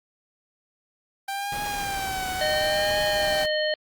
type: tone with vibrato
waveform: sawtooth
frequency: 784 Hz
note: G5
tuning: in tune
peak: -24 dBFS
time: 1.28-3.44 s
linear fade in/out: 5 ms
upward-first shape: triangle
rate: 0.72 Hz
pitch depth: 91 cents each way
type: noise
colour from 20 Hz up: pink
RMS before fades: -36 dBFS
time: 1.52-3.46 s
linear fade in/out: 2 ms
type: harmonic tone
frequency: 613 Hz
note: D#5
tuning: 26 cents flat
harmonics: 1 / 3 / 5 / 7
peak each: -24 / -29 / -31 / -32 dBFS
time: 2.41-3.74 s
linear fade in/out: 2 ms
effects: Opus 32 kbps